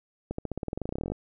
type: accelerating click train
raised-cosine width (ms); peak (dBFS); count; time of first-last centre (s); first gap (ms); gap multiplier
2; -18; 21; 0.31-1.12; 74; 0.93
effects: none